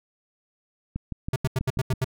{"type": "click train", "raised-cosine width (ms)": 5, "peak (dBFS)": -17, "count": 7, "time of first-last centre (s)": [0.96, 1.936], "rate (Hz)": 6.15}
{"type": "tone bursts", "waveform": "square", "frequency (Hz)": 130, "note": "C3", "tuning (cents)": -11, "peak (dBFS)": -22, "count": 7, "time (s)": [1.33, 2.045], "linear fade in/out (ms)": 5, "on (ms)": 31, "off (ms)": 83}
{"effects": []}